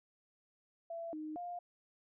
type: tone with pitch steps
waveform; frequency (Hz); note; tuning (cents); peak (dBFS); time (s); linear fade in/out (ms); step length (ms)
sine; 670 / 308.5 / 704; E5 / D#4 / F5; +28 / -15 / +14; -40; 0.9-1.59; 5; 230
effects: none